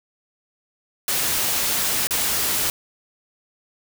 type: noise with dropouts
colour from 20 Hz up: white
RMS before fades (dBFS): -22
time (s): 1.08-2.7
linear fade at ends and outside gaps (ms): 1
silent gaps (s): 2.071-2.108
effects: none